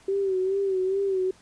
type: tone with vibrato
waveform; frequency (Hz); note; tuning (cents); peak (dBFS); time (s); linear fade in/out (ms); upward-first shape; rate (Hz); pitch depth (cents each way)
sine; 383.9; G4; -36; -22; 0.08-1.31; 5; sine; 2.4; 60
effects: pink hiss -56 dBFS RMS until 1.41 s + resampled to 22050 Hz